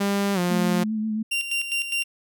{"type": "tone with pitch glide", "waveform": "sawtooth", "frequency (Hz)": [200, 177.15], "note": ["G3", "F3"], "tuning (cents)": [35, 25], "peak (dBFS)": -17, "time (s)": [0, 0.84], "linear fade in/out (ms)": 10, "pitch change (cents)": -210, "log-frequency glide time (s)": [0.34, 0.39]}
{"type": "tone with vibrato", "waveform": "sine", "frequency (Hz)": 217, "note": "A3", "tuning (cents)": -24, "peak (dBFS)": -23, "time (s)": [0.5, 1.23], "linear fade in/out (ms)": 10, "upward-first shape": "sine", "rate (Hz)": 7.5, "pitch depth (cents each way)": 29}
{"type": "tone with tremolo", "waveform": "40% pulse", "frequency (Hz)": 2770, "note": "F7", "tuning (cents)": -15, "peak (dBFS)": -21, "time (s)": [1.31, 2.04], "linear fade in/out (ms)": 10, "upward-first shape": "square", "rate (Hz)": 4.9, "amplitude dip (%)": 60}
{"effects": []}